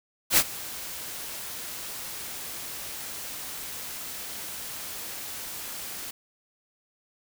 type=noise with ADSR envelope; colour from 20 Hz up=white; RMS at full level=-17 dBFS; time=0.3-6.11 s; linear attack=75 ms; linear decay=55 ms; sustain=-20 dB; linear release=5 ms; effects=none